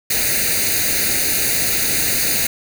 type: noise with comb filter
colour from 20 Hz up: white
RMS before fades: -18 dBFS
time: 0.1-2.47 s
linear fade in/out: 5 ms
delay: 0.46 ms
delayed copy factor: +0.8
effects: none